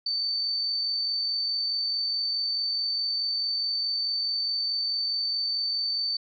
sine tone with amplitude modulation, 4554 Hz, C#8, 46 cents sharp, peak -24 dBFS, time 0.06-6.17 s, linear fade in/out 5 ms, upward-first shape sine, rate 44.7 Hz, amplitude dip 25%, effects none

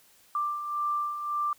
sine beating tone pair, 1180 / 1181.8 Hz, D6 / D6, +8 / +10 cents, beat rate 1.8 Hz, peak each -36 / -28 dBFS, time 0.35-1.53 s, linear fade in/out 2 ms, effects white hiss -60 dBFS RMS until 1.58 s

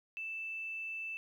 sine tone with quantisation, 2646 Hz, E7, 6 cents sharp, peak -38 dBFS, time 0.17-1.17 s, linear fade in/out 0 ms, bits 11, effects none

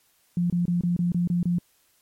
sine tone bursts, 174.61 Hz, F3, in tune, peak -20 dBFS, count 8, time 0.37-1.585 s, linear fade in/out 2 ms, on 130 ms, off 25 ms, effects white hiss -64 dBFS RMS until 2.01 s + MP3 64 kbps

